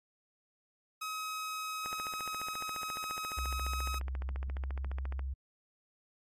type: tone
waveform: sawtooth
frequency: 1272 Hz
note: D#6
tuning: 38 cents sharp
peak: -33 dBFS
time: 1.01-3.99 s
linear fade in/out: 10 ms
type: click train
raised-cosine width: 0.5 ms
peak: -29 dBFS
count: 49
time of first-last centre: 1.86-5.193 s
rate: 14.4 Hz
type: tone with pitch glide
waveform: sine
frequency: 65.41 to 66.59 Hz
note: C2 to C2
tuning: 0 to +31 cents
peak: -34 dBFS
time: 3.37-5.34 s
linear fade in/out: 10 ms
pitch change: +31 cents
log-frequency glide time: 4.22-4.56 s
effects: AAC 48 kbps